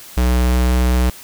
square tone with pitch glide, 61.8 to 62.19 Hz, B1 to B1, +2 to +13 cents, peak -13 dBFS, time 0.17-1.1 s, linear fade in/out 5 ms, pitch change +11 cents, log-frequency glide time 0.38-0.61 s, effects white hiss -38 dBFS RMS until 1.23 s

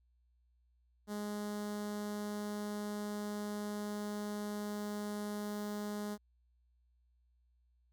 sawtooth tone with notch filter, 207.7 Hz, G#3, in tune, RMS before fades -40 dBFS, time 1.07-6.18 s, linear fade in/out 50 ms, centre 2500 Hz, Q 1.2, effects added 60 Hz sine -69 dBFS peak until 7.92 s

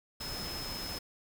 sine tone in noise, 5170 Hz, E8, 34 cents flat, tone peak -40 dBFS, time 0.2-0.99 s, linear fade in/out 10 ms, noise pink, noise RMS -41 dBFS, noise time 0.2-0.99 s, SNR -2 dB, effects none

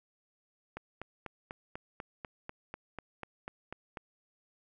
click train, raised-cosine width 0.5 ms, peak -25 dBFS, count 14, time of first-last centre 0.77-3.972 s, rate 4.06 Hz, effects none

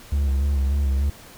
triangle tone with vibrato, 69.3 Hz, C#2, in tune, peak -16 dBFS, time 0.12-1.1 s, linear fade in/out 5 ms, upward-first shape square, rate 3.4 Hz, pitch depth 40 cents each way, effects pink hiss -45 dBFS RMS until 1.37 s

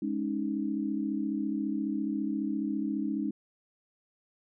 sine chord, Ab suspended fourth, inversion none, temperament just, 207.7 / 276.9 / 311.5 Hz, Ab3 / Db4 / Eb4, 0 / -2 / +2 cents, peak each -33 dBFS, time 0.02-3.31 s, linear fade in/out 5 ms, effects none

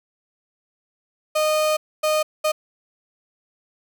35% pulse tone bursts at uneven times, 616 Hz, D#5, 17 cents flat, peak -16 dBFS, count 3, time 1.35-1.77 / 2.03-2.23 / 2.44-2.52 s, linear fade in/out 10 ms, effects none

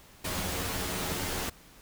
pink noise with comb filter, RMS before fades -33 dBFS, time 0.24-1.5 s, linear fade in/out 10 ms, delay 11 ms, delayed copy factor +0.6, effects pink hiss -55 dBFS RMS until 1.81 s

